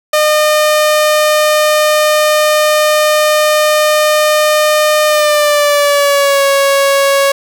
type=tone with pitch glide; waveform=sawtooth; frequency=608 to 554.3 Hz; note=D#5 to C#5; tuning=-40 to 0 cents; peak=-4 dBFS; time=0.13-7.32 s; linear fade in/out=5 ms; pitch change=-160 cents; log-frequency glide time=5.07-6.44 s; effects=none